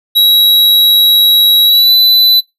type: tone with pitch glide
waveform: square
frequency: 3868 to 3995 Hz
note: B7 to B7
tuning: -37 to +19 cents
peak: -5 dBFS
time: 0.15-2.41 s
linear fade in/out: 20 ms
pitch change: +56 cents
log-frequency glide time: 1.64-1.94 s
effects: noise-tail reverb RT60 0.2 s tail -23 dB re dry